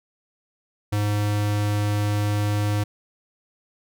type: tone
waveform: square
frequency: 103.83 Hz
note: G#2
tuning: in tune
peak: -21 dBFS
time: 0.92-2.84 s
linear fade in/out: 10 ms
effects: none